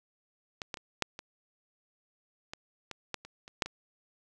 clicks, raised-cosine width 0.2 ms, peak -19 / -18 / -27 / -10 / -24 / -22 / -22 / -16 / -29 / -30 / -10 / -22 dBFS, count 12, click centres 0.618 / 0.742 / 0.772 / 1.023 / 1.191 / 2.535 / 2.913 / 3.143 / 3.25 / 3.479 / 3.622 / 3.66 s, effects none

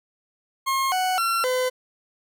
40% pulse tone with pitch steps, 1074 / 742 / 1360 / 508 Hz, C6 / F#5 / F6 / B4, +45 / +5 / -46 / +49 cents, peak -20 dBFS, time 0.66-1.7 s, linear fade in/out 20 ms, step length 260 ms, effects none

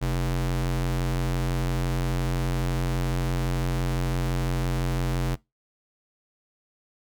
square ring-modulated tone, 88.8 Hz, F2, 29 cents sharp, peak -21 dBFS, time 0.01-5.36 s, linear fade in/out 20 ms, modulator 42.9 Hz, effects noise-tail reverb RT60 0.2 s tail -22 dB re dry

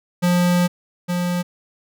square tone pair in turn, 176.9 / 176.9 Hz, F3 / F3, +23 / +23 cents, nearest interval unison, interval 0 cents, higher neither, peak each -15 / -20 dBFS, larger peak first, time 0.22-0.68 / 1.08-1.43 s, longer first, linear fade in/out 20 ms, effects none

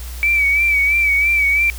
sine tone with vibrato, 2295 Hz, D7, 40 cents flat, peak -12 dBFS, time 0.23-1.7 s, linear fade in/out 0 ms, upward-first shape sine, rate 3 Hz, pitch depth 50 cents each way, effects added 60 Hz sine -27 dBFS peak until 1.78 s + white hiss -37 dBFS RMS until 1.78 s

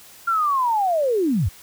sine linear sweep, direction down, 1396.9 to 67.9 Hz, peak -17 dBFS, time 0.27-1.49 s, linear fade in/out 10 ms, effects white hiss -46 dBFS RMS until 1.62 s

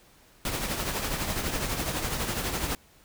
pink noise with tremolo, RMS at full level -28 dBFS, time 0.45-2.75 s, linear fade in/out 2 ms, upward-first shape triangle, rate 12 Hz, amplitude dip 55%, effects pink hiss -58 dBFS RMS until 3.04 s

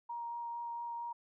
sine tone with vibrato, 941 Hz, A#5, 16 cents sharp, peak -38 dBFS, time 0.09-1.13 s, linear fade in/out 10 ms, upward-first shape sine, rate 4.4 Hz, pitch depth 8 cents each way, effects none

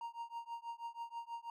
triangle tone with tremolo, 932.3 Hz, A#5, in tune, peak -37 dBFS, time 0.01-1.5 s, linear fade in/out 2 ms, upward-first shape triangle, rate 6.2 Hz, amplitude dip 100%, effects none

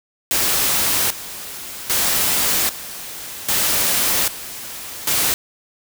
white noise with tremolo, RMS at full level -18 dBFS, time 0.31-5.34 s, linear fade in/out 0 ms, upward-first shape square, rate 0.63 Hz, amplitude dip 80%, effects none

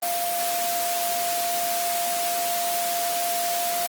sine tone in noise, 696 Hz, F5, 6 cents flat, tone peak -25 dBFS, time 0.02-3.87 s, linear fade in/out 10 ms, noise white, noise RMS -28 dBFS, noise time 0.02-3.87 s, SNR 0 dB, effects high-pass 200 Hz 12 dB/octave + Opus 24 kbps

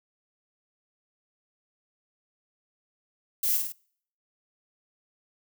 violet noise with echo, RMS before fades -26 dBFS, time 3.43-3.57 s, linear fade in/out 5 ms, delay 51 ms, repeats 3, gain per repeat -4 dB, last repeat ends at 3.723 s, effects noise-tail reverb RT60 0.6 s tail -26 dB re dry

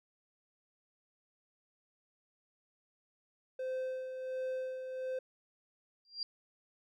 triangle tone with tremolo, 517 Hz, C5, 21 cents flat, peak -32 dBFS, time 3.59-5.19 s, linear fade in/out 5 ms, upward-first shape sine, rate 1.4 Hz, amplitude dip 50%
sine tone with exponential growth, 4758 Hz, D8, 22 cents sharp, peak -31 dBFS, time 6.05-6.23 s, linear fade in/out 1 ms, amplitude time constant 38 ms
effects none

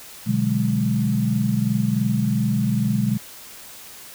sine chord, G# half-diminished seventh, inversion first, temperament equal, 123.47 / 146.83 / 185 / 207.7 Hz, B2 / D3 / F#3 / G#3, 0 / 0 / 0 / 0 cents, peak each -23 / -26 / -26 / -21 dBFS, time 0.26-3.18 s, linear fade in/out 20 ms, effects white hiss -41 dBFS RMS until 4.14 s

